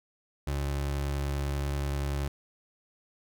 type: tone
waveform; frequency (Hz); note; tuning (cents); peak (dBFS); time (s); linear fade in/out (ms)
30% pulse; 70.4; C#2; +27; -26; 0.47-2.28; 5
effects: none